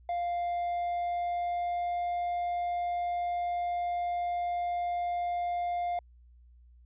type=tone with pitch glide; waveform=triangle; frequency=698.5 to 703 Hz; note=F5 to F5; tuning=0 to +11 cents; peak=-27 dBFS; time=0.09-5.99 s; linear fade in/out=2 ms; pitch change=+11 cents; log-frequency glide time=0.23-2.03 s; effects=added 60 Hz sine -54 dBFS peak until 6.85 s + resampled to 8000 Hz